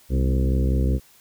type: harmonic tone with a mistuned harmonic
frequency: 65.1 Hz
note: C2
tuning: 8 cents flat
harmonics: 1 / 2 / 3 / 4 / 5 / 6 / 7 / 8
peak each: -19 / -25 / -29 / -31 / -33 / -35 / -36 / -37 dBFS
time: 0.09-1 s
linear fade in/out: 50 ms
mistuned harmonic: 3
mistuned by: +58 cents
effects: white hiss -54 dBFS RMS until 1.2 s